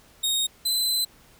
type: tone pair in turn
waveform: sawtooth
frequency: 3729 / 4041 Hz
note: A#7 / B7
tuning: 0 / +39 cents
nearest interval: minor second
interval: 139 cents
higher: second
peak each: -19 dBFS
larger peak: neither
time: 0.23-0.47 / 0.65-1.05 s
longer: second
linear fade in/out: 10 ms
effects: pink hiss -55 dBFS RMS until 1.39 s